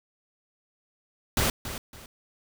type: noise with echo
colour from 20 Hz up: pink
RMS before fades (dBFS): -24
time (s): 1.37-1.5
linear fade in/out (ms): 2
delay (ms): 280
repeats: 2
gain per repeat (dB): -11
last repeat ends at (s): 2.06
effects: none